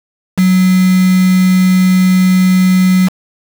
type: tone with quantisation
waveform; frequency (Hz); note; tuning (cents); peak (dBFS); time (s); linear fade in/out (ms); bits
sine; 185; F#3; 0; -6; 0.37-3.09; 20; 3
effects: none